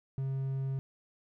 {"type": "tone", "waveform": "triangle", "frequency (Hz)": 134.5, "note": "C3", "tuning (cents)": 48, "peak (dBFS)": -29, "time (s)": [0.18, 0.79], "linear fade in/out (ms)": 0, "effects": []}